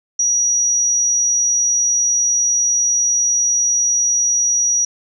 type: tone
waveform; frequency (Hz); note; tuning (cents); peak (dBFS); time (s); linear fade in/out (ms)
sine; 5790; F#8; -38; -13; 0.19-4.85; 5
effects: none